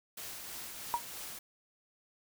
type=noise with tremolo; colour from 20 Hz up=white; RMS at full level=-43 dBFS; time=0.17-1.39 s; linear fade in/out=5 ms; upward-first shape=triangle; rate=3.1 Hz; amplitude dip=30%
type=tone with exponential decay; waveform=sine; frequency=951 Hz; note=A#5; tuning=34 cents sharp; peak=-23 dBFS; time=0.94-1.02 s; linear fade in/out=0 ms; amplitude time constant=17 ms
effects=none